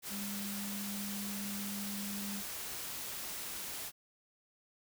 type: tone in noise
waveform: sine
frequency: 202 Hz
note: G#3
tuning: 48 cents flat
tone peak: -40 dBFS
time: 0.09-2.43 s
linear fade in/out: 50 ms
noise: white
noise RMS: -42 dBFS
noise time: 0.02-3.92 s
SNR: -1 dB
effects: none